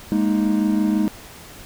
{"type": "chord", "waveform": "triangle", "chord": "Ab suspended second", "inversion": "none", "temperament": "just", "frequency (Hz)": [207.7, 233.6, 311.5], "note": ["Ab3", "Bb3", "Eb4"], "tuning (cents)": [0, 4, 2], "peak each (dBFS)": [-17, -22, -19], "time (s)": [0.12, 1.08], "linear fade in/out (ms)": 0, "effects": ["pink hiss -41 dBFS RMS until 1.65 s"]}